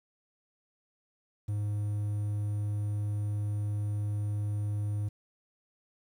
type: tone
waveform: triangle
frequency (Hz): 103.83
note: G#2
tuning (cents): 0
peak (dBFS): -27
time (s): 1.48-5.09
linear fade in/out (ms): 10
effects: 10-bit